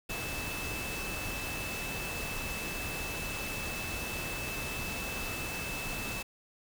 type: tone in noise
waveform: sine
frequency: 2625 Hz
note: E7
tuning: 8 cents flat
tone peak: -39 dBFS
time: 0.09-6.23 s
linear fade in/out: 10 ms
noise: pink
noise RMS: -38 dBFS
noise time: 0.09-6.23 s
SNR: -4 dB
effects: none